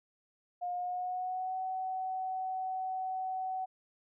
sine tone with pitch glide, 713 to 751.9 Hz, F5 to F#5, +36 to +28 cents, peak -33 dBFS, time 0.61-3.66 s, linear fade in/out 20 ms, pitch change +92 cents, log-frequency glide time 0.72-1.58 s, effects none

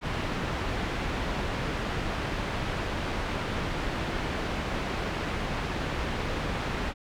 pink low-pass noise, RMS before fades -31 dBFS, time 0.01-6.94 s, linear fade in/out 50 ms, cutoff 2900 Hz, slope 12 dB/octave, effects none

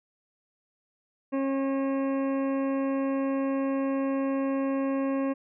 harmonic tone, 271.5 Hz, C#4, 36 cents flat, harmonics 1 / 2 / 3 / 4 / 6 / 7 / 8 / 9 / 10, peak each -26 / -31 / -45 / -38 / -48 / -50 / -53 / -52 / -52 dBFS, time 1.32-5.34 s, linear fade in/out 20 ms, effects none

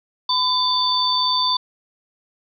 sine tone cluster, 1010 / 3529 / 4572 Hz, B5 / A7 / D8, +39 / +4 / -47 cents, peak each -21 dBFS, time 0.29-1.57 s, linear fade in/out 5 ms, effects none

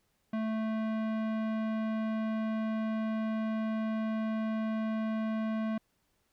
sine tone with tanh clipping, 220 Hz, A3, in tune, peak -32 dBFS, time 0.33-5.78 s, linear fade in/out 5 ms, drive 18 dB, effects pink hiss -75 dBFS RMS until 6.32 s

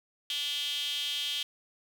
sawtooth tone with high-pass filter, 290 Hz, D4, 22 cents flat, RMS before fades -33 dBFS, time 0.3-1.43 s, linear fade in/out 2 ms, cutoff 3200 Hz, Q 8.1, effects none

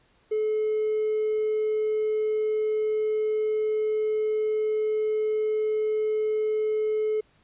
triangle tone with hard clipping, 430.5 Hz, A4, 38 cents flat, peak -23 dBFS, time 0.31-7.21 s, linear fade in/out 10 ms, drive 4 dB, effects pink hiss -63 dBFS RMS until 7.43 s + resampled to 8000 Hz

